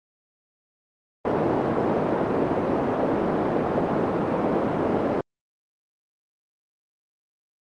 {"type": "band-pass noise", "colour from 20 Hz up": "pink", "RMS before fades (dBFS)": -23, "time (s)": [1.25, 5.21], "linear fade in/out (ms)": 2, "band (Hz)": [250, 710], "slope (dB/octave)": 12, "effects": ["Opus 32 kbps"]}